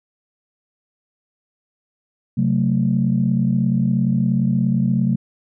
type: chord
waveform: sine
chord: F# diminished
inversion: second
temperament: just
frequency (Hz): 133.2 / 185 / 222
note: C3 / F#3 / A3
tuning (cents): +31 / 0 / +16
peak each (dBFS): -19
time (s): 2.37-5.16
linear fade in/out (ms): 10
effects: tanh soft clip ceiling -6 dBFS